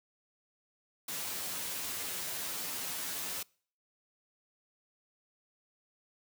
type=noise with comb filter; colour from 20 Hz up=white; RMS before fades=-38 dBFS; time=1.08-3.43 s; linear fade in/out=5 ms; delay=11 ms; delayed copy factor=+0.8; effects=noise-tail reverb RT60 0.5 s tail -26 dB re dry + high-pass 100 Hz 12 dB/octave